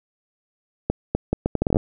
accelerating click train, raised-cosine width 2 ms, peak -6 dBFS, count 12, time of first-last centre 0.9-1.769 s, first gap 250 ms, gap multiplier 0.72, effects none

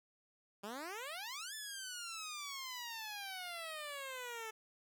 10% pulse exponential two-way sweep, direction up then down, 193.7 to 1766 to 434.5 Hz, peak -35 dBFS, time 0.63-4.51 s, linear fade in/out 10 ms, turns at 1.54 s, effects none

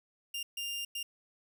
sawtooth tone bursts at uneven times, 2800 Hz, F7, 4 cents sharp, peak -32 dBFS, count 3, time 0.34-0.43 / 0.57-0.85 / 0.95-1.03 s, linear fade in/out 5 ms, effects none

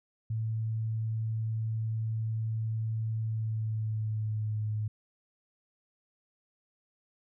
sine tone with pitch glide, 111.1 to 107.19 Hz, A2 to A2, +17 to -45 cents, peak -29 dBFS, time 0.3-4.88 s, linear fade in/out 5 ms, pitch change -62 cents, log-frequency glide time 3.19-4.6 s, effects none

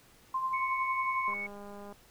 sine tone with tremolo, 1046.5 Hz, C6, in tune, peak -27 dBFS, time 0.34-1.34 s, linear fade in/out 5 ms, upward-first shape triangle, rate 11 Hz, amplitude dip 55%
sine tone, 2217 Hz, C#7, in tune, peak -34 dBFS, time 0.53-1.47 s, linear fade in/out 10 ms
click train, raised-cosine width 1 ms, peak -34 dBFS, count 132, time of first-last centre 1.28-1.925 s, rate 203 Hz
effects pink hiss -60 dBFS RMS until 2.1 s

